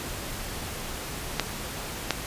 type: clicks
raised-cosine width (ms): 0.2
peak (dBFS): -5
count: 2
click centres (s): 1.397 / 2.107
effects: pink hiss -35 dBFS RMS until 2.26 s + resampled to 32000 Hz